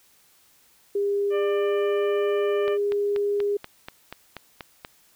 sine tone with pitch glide, 403.2 to 407.6 Hz, G4 to G#4, +49 to -32 cents, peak -21 dBFS, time 0.95-3.57 s, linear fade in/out 5 ms, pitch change +19 cents, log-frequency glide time 1.16-2.25 s
harmonic tone, 595 Hz, D5, 22 cents sharp, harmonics 1 / 2 / 3 / 4 / 5, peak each -29 / -35 / -39 / -41 / -43 dBFS, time 1.3-2.78 s, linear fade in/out 50 ms
click train, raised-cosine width 0.3 ms, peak -19 dBFS, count 10, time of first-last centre 2.68-4.849 s, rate 4.15 Hz
effects white hiss -59 dBFS RMS until 5.15 s

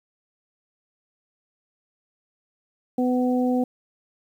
harmonic tone, 250.5 Hz, B3, 25 cents sharp, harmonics 1 / 2 / 3, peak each -20 / -26 / -30 dBFS, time 2.98-3.64 s, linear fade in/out 5 ms, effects 9-bit

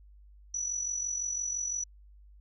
sine tone with amplitude modulation, 5910 Hz, F#8, 3 cents flat, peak -28 dBFS, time 0.54-1.84 s, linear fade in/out 5 ms, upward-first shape sine, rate 45.9 Hz, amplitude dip 60%, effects added 50 Hz sine -52 dBFS peak until 2.4 s

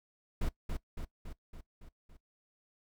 brown noise with echo, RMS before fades -31 dBFS, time 0.41-0.49 s, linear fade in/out 5 ms, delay 280 ms, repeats 6, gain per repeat -4 dB, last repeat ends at 2.17 s, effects noise-tail reverb RT60 0.1 s tail -19 dB re dry

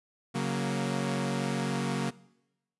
sawtooth chord, F# major, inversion second, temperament equal, 138.59 / 185 / 233.1 Hz, C#3 / F#3 / A#3, 0 / 0 / 0 cents, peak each -29 dBFS, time 0.34-2.11 s, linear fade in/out 20 ms, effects noise-tail reverb RT60 0.9 s tail -21 dB re dry + resampled to 24000 Hz

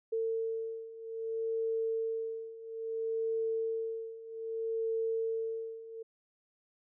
sine beating tone pair, 449.8 / 450.41 Hz, A4 / A4, +38 / +40 cents, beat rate 0.61 Hz, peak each -37 / -34 dBFS, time 0.12-6.03 s, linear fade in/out 10 ms, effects none

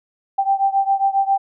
sine beating tone pair, 782 / 789.4 Hz, G5 / G5, -4 / +12 cents, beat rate 7.4 Hz, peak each -17 / -19 dBFS, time 0.38-1.38 s, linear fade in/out 10 ms, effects none

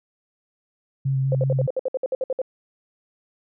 sine tone with vibrato, 134.3 Hz, C3, 46 cents sharp, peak -19 dBFS, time 1.05-1.67 s, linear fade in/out 10 ms, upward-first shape square, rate 5 Hz, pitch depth 15 cents each way
sine tone bursts, 521 Hz, C5, 7 cents flat, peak -20 dBFS, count 13, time 1.32-2.417 s, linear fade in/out 2 ms, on 29 ms, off 60 ms
effects none

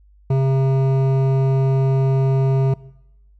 sine tone with hard clipping, 134 Hz, C3, 42 cents sharp, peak -16 dBFS, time 0.3-2.74 s, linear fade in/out 5 ms, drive 12 dB, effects noise-tail reverb RT60 0.9 s tail -21 dB re dry + added 50 Hz sine -48 dBFS peak until 3.39 s

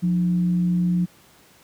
sine tone with frequency modulation, 176.6 Hz, F3, 20 cents sharp, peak -17 dBFS, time 0.02-1.06 s, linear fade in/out 20 ms, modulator 131 Hz, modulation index 0.25, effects pink hiss -53 dBFS RMS until 1.63 s + high-pass 100 Hz 12 dB/octave

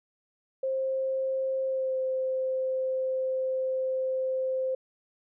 sine tone with pitch glide, 529 to 521.4 Hz, C5 to C5, +19 to -6 cents, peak -26 dBFS, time 0.63-4.75 s, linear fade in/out 5 ms, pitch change -25 cents, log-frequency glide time 1.66-1.97 s, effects none

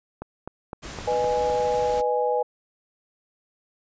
click train, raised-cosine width 1 ms, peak -19 dBFS, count 6, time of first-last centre 0.22-1.499 s, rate 3.91 Hz
pink noise, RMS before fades -37 dBFS, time 0.82-2.02 s, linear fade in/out 20 ms
sine chord, G# minor, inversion first, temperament equal with one note detuned, 493.9 / 613.7 / 830.6 Hz, B4 / D#5 / G#5, 0 / -24 / 0 cents, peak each -23 / -28 / -25 dBFS, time 1.07-2.43 s, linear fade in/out 10 ms
effects resampled to 16000 Hz

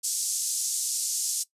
pink band-pass noise, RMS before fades -29 dBFS, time 0.03-1.44 s, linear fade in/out 20 ms, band 5900 to 10000 Hz, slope 24 dB/octave, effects noise-tail reverb RT60 0.1 s tail -18 dB re dry + resampled to 32000 Hz

